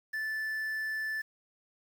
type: tone with quantisation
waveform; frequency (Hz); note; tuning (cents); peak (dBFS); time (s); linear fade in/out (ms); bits
triangle; 1753; A6; -7; -30; 0.13-1.22; 10; 9
effects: none